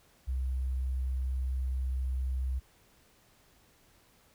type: tone with sample-and-hold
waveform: sine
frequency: 64.6 Hz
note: C2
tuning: 21 cents flat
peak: -29 dBFS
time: 0.27-2.6 s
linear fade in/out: 20 ms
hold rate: 11025 Hz
effects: pink hiss -64 dBFS RMS until 4.34 s